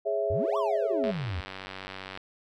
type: chord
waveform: sine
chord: C# minor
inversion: second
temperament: equal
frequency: 415.3 / 554.4 / 659.3 Hz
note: G#4 / C#5 / E5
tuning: 0 / 0 / 0 cents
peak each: -30 / -32 / -28 dBFS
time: 0.05-1.12 s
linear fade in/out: 20 ms
type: exponential two-way sweep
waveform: triangle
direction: up then down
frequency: 73.42 to 1174.7 to 73.42 Hz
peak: -28 dBFS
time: 0.3-1.41 s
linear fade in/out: 5 ms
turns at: 0.57 s
type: click train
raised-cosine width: 0.3 ms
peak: -22 dBFS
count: 109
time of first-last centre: 1.04-2.174 s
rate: 95.2 Hz
effects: none